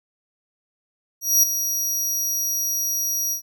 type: tone with ADSR envelope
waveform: sawtooth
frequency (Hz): 5750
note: F8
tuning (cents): +50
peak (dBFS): -9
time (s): 1.21-3.42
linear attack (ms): 220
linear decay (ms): 9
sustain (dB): -10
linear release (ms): 99
effects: none